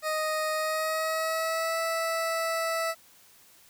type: tone with pitch glide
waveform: 20% pulse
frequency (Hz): 622.3 to 656.6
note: D#5 to E5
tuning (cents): 0 to -7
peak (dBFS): -22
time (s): 0.02-2.95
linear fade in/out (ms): 50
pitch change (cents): +93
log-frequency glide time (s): 0.54-1.78
effects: white hiss -57 dBFS RMS until 3.69 s